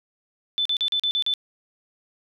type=tone bursts; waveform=sine; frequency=3516 Hz; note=A7; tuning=2 cents flat; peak=-20 dBFS; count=7; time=0.58-1.338 s; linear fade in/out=0 ms; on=74 ms; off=40 ms; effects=none